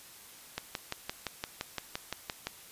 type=click train; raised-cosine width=0.2 ms; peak=-16 dBFS; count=12; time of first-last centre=0.58-2.47 s; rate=5.82 Hz; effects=white hiss -52 dBFS RMS until 2.71 s + resampled to 32000 Hz